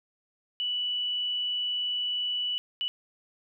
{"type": "tone bursts at uneven times", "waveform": "sine", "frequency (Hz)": 2959, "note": "F#7", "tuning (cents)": -1, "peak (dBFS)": -27, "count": 2, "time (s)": [[0.6, 2.58], [2.81, 2.88]], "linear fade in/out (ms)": 0, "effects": []}